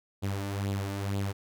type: tone with flanger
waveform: sawtooth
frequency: 99.1 Hz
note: G2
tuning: 19 cents sharp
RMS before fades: -32 dBFS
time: 0.22-1.33 s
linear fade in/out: 20 ms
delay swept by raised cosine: 0.25 to 3.45 ms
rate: 2.1 Hz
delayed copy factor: +0.6
effects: none